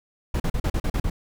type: noise bursts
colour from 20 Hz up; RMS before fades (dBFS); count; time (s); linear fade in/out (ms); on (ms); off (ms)
brown; -23; 8; 0.34-1.1; 5; 60; 40
effects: none